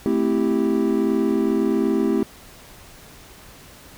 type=chord; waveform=triangle; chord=A minor seventh; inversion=none; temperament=equal; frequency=220 / 261.6 / 329.6 / 392 Hz; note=A3 / C4 / E4 / G4; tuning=0 / 0 / 0 / 0 cents; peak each=-21 dBFS; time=0.06-2.23 s; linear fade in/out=0 ms; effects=pink hiss -45 dBFS RMS until 3.97 s